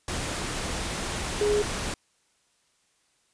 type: tone in noise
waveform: sine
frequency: 415.3 Hz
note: G#4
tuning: in tune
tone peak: -21 dBFS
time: 1.41-1.62 s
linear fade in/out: 2 ms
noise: pink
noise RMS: -31 dBFS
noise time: 0.08-1.94 s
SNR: +7 dB
effects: white hiss -68 dBFS RMS until 3.33 s + resampled to 22050 Hz